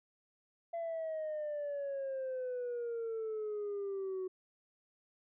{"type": "exponential sweep", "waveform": "sine", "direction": "down", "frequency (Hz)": [679, 370], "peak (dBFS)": -34, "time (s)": [0.73, 4.28], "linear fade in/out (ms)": 10, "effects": ["tanh soft clip ceiling -34 dBFS"]}